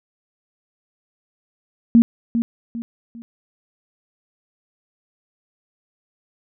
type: tone with echo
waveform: sine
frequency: 232.4 Hz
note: A#3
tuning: 5 cents flat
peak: -7 dBFS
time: 1.95-2.02 s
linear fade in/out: 0 ms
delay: 400 ms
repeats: 3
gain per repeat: -9 dB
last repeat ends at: 3.22 s
effects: none